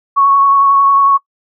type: tone with vibrato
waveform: sine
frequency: 1108.7 Hz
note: C#6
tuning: in tune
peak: -6 dBFS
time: 0.16-1.18 s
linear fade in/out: 20 ms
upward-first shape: sine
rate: 11 Hz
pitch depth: 15 cents each way
effects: noise-tail reverb RT60 0.1 s tail -22 dB re dry